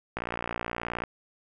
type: click train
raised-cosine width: 0.5 ms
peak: -16 dBFS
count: 52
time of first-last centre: 0.17-1.037 s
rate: 58.8 Hz
effects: none